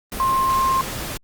sine tone in noise, 1058 Hz, C6, 19 cents sharp, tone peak -16 dBFS, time 0.2-0.81 s, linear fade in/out 0 ms, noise pink, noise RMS -29 dBFS, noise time 0.12-1.17 s, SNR +10 dB, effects Opus 32 kbps

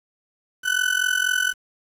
35% pulse tone with amplitude modulation, 1500 Hz, F#6, 23 cents sharp, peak -14 dBFS, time 0.63-1.54 s, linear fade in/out 50 ms, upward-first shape sine, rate 44.1 Hz, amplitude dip 85%, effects resampled to 32000 Hz + 8-bit

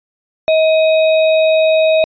sine tone with sample-and-hold, 635 Hz, D#5, 35 cents sharp, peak -8 dBFS, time 0.48-2.04 s, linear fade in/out 0 ms, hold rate 3150 Hz, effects resampled to 11025 Hz

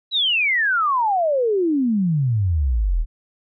sine exponential sweep, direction down, 3997 to 36.09 Hz, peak -16 dBFS, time 0.11-3.06 s, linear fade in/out 50 ms, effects none

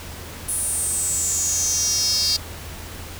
square tone with high-pass filter sweep, 249.5 Hz, B3, 18 cents sharp, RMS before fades -22 dBFS, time 0.48-2.37 s, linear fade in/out 10 ms, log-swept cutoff 10000 to 4700 Hz, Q 8.6, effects added 82 Hz sine -37 dBFS peak until 3.19 s + pink hiss -37 dBFS RMS until 3.19 s

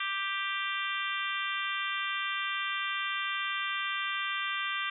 harmonic tone, 393.2 Hz, G4, 5 cents sharp, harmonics 3 / 4 / 5 / 6 / 7 / 8 / 9, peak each -36 / -37 / -38 / -39 / -39 / -40 / -41 dBFS, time 0-4.9 s, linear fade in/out 5 ms, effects none

